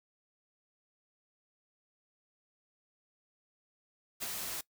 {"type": "noise with ADSR envelope", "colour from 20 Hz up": "white", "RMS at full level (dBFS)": -36, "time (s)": [4.2, 4.61], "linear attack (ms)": 29, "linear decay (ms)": 17, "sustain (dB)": -3, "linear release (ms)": 6, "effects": ["noise-tail reverb RT60 0.1 s tail -20 dB re dry"]}